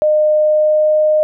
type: tone with pitch glide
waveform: sine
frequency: 610 to 613.9 Hz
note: D#5 to D#5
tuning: -34 to -23 cents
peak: -9 dBFS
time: 0.02-1.23 s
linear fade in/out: 0 ms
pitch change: +11 cents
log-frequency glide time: 0.34-0.96 s
effects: none